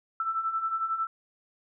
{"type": "beating tone pair", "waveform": "sine", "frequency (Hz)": [1318.5, 1329.5], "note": ["E6", "E6"], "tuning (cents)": [0, 14], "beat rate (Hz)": 11, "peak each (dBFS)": [-34, -28], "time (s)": [0.2, 1.07], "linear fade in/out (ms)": 2, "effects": []}